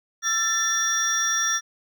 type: tone cluster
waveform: triangle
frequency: 1347 / 1772 / 3510 / 5710 Hz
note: E6 / A6 / A7 / F8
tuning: +37 / +12 / -5 / +37 cents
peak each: -27 / -25 / -29 / -22 dBFS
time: 0.22-1.61 s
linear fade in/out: 50 ms
effects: none